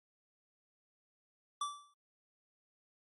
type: tone with exponential decay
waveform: square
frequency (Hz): 1162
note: D6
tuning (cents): -19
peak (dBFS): -33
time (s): 1.61-1.94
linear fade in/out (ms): 5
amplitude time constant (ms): 71
effects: AAC 32 kbps